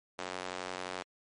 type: tone with high-pass filter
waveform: square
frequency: 45.76 Hz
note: F#1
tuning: 18 cents flat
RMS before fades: -40 dBFS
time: 0.18-1.03 s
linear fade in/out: 10 ms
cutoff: 540 Hz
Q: 0.73
effects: low-pass 7000 Hz 12 dB/octave + MP3 48 kbps